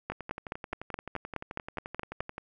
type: two click trains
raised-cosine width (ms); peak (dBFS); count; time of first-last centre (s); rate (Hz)
0.5; -17 / -23; 11 / 27; 0.1-2.205 / 0.12-2.381; 4.75 / 11.5
effects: none